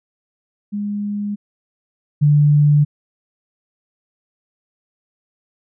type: tone pair in turn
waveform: sine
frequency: 205.4 / 147.22 Hz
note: G#3 / D3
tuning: -19 / +5 cents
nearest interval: tritone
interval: 576 cents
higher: first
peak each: -20 / -9 dBFS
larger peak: second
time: 0.72-1.36 / 2.21-2.85 s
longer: neither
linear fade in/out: 20 ms
effects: none